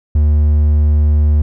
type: tone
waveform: triangle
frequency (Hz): 75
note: D2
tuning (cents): +37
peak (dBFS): -6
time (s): 0.15-1.42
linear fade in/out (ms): 5
effects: none